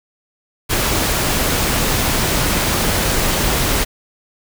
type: noise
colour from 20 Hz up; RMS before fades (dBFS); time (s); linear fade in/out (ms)
pink; -17; 0.69-3.85; 20
effects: none